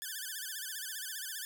5% pulse tone with vibrato, 1631 Hz, G#6, 32 cents flat, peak -28 dBFS, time 0.02-1.45 s, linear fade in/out 0 ms, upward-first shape sine, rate 15 Hz, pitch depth 160 cents each way, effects none

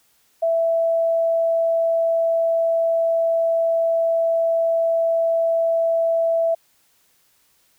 sine tone, 662 Hz, E5, 7 cents sharp, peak -16 dBFS, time 0.42-6.55 s, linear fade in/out 10 ms, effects white hiss -61 dBFS RMS until 7.78 s

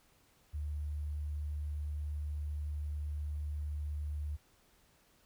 sine tone with sample-and-hold, 74.3 Hz, D2, 21 cents sharp, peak -35 dBFS, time 0.53-4.37 s, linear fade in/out 20 ms, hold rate 11025 Hz, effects pink hiss -68 dBFS RMS until 5.25 s

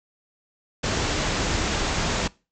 pink low-pass noise, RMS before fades -25 dBFS, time 0.83-2.28 s, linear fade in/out 10 ms, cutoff 7600 Hz, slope 96 dB/octave, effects noise-tail reverb RT60 0.3 s tail -23 dB re dry

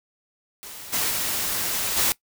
white noise with level steps, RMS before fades -39 / -24 / -26 / -21 dBFS, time 0.63-2.12 s, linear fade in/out 0 ms, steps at 0.92 / 1.09 / 1.96 s, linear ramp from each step 20 ms, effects noise-tail reverb RT60 0.1 s tail -20 dB re dry

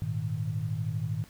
sine chord, Ab suspended second, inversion none, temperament equal, 103.83 / 116.54 / 155.56 Hz, Ab2 / Bb2 / Eb3, 0 / 0 / 0 cents, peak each -33 dBFS, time 0.02-1.24 s, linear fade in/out 0 ms, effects pink hiss -56 dBFS RMS until 1.29 s

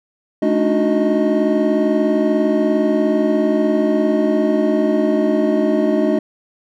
triangle tone cluster, 215.8 / 289 / 309.1 / 366.1 / 625 Hz, A3 / D4 / D#4 / F#4 / D#5, -33 / -28 / -11 / -18 / +8 cents, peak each -18 dBFS, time 0.42-6.19 s, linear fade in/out 5 ms, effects none

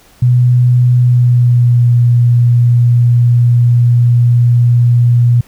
sine tone with pitch glide, 123.47 to 120.37 Hz, B2 to B2, 0 to -44 cents, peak -5 dBFS, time 0.22-5.41 s, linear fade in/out 5 ms, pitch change -44 cents, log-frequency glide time 0.99-1.9 s, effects pink hiss -45 dBFS RMS until 5.47 s

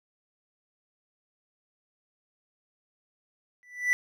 triangle tone with exponential growth, 1975.5 Hz, B6, in tune, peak -16 dBFS, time 3.63-3.93 s, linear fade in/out 0 ms, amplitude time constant 65 ms, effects none

